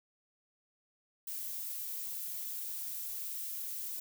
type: noise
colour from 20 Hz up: violet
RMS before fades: -40 dBFS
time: 1.27-4 s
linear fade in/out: 5 ms
effects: none